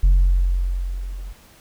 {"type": "tone with level ramp", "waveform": "sine", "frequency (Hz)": 45.02, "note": "F#1", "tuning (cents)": -47, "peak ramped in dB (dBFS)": [-7, -30], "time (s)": [0.03, 1.33], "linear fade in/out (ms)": 10, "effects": ["tanh soft clip ceiling -9 dBFS", "pink hiss -50 dBFS RMS until 1.6 s"]}